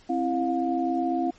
sine tone cluster, 264.4 / 332.3 / 711 Hz, C4 / E4 / F5, +18 / +14 / +31 cents, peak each -27 dBFS, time 0.09-1.31 s, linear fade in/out 10 ms, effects pink hiss -56 dBFS RMS until 1.38 s + MP3 32 kbps

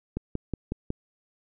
click train, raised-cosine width 3 ms, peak -16 dBFS, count 5, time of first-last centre 0.17-0.904 s, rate 5.45 Hz, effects none

